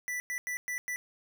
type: tone bursts at uneven times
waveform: square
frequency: 1975.5 Hz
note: B6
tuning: in tune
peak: -33 dBFS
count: 5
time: 0.08-0.2 / 0.3-0.38 / 0.47-0.57 / 0.68-0.78 / 0.88-0.96 s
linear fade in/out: 0 ms
effects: none